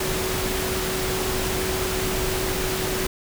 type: tone in noise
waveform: sine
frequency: 374.6 Hz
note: F#4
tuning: 21 cents sharp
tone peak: -28 dBFS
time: 0-3.07 s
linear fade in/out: 5 ms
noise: pink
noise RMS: -26 dBFS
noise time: 0-3.07 s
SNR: -5 dB
effects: none